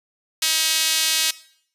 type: tone with high-pass filter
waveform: sawtooth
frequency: 318.8 Hz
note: D#4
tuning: 42 cents sharp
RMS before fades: -20 dBFS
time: 0.42-1.31 s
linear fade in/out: 5 ms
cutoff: 3600 Hz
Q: 1.1
effects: noise-tail reverb RT60 0.6 s tail -18 dB re dry + resampled to 32000 Hz